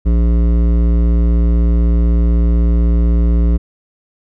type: tone with hard clipping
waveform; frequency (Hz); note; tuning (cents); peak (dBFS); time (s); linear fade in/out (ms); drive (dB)
sine; 58; A#1; -8; -11; 0.05-3.58; 20; 13
effects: none